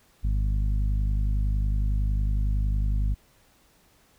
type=harmonic tone; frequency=50.9 Hz; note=G#1; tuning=34 cents flat; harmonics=1 / 2 / 3 / 4 / 5; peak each=-22 / -31 / -38 / -41 / -46 dBFS; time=0.23-3.15 s; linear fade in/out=20 ms; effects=pink hiss -61 dBFS RMS until 4.18 s